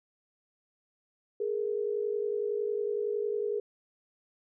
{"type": "tone pair together", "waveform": "sine", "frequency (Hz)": [416, 466.9], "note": ["G#4", "A#4"], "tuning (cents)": [3, 3], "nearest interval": "major second", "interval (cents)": 200, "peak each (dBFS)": [-30, -33], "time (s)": [1.4, 3.6], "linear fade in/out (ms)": 5, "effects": []}